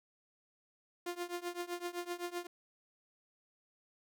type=tone with tremolo; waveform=sawtooth; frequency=350.6 Hz; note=F4; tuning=7 cents sharp; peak=-31 dBFS; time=1.06-2.47 s; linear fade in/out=5 ms; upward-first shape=triangle; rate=7.8 Hz; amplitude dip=95%; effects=none